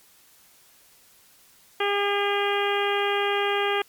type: harmonic tone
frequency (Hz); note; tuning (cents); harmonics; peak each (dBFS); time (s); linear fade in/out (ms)
404.4; G#4; -46; 1 / 2 / 3 / 4 / 5 / 6 / 7 / 8; -25 / -28 / -30 / -31 / -32 / -33 / -33 / -34; 1.8-3.82; 5
effects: white hiss -56 dBFS RMS until 3.88 s + MP3 96 kbps